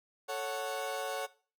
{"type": "chord", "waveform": "30% pulse", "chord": "F# minor", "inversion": "first", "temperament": "equal", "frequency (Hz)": [440, 554.4, 740], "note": ["A4", "C#5", "F#5"], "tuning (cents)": [0, 0, 0], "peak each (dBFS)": [-38, -35, -36], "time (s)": [0.28, 1.27], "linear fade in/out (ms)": 20, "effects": ["noise-tail reverb RT60 0.4 s tail -19 dB re dry"]}